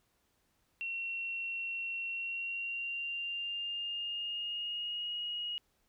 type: tone with pitch glide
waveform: sine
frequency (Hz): 2726 to 2886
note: F7 to F#7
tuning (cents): -43 to -44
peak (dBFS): -35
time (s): 0.81-5.58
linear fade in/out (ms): 0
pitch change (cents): +99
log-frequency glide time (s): 2.09-5.14
effects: pink hiss -75 dBFS RMS until 5.88 s